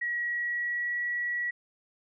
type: tone with pitch glide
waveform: sine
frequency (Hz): 1914 to 1931.8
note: A#6 to B6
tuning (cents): +45 to -39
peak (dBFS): -28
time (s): 0.01-1.51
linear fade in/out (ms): 10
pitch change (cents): +16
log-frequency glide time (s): 0.25-1.01
effects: none